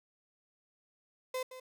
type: tone with echo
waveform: 35% pulse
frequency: 513 Hz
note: C5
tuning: 34 cents flat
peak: -32 dBFS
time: 1.34-1.43 s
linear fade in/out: 5 ms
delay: 170 ms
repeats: 1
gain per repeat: -12 dB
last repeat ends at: 1.6 s
effects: none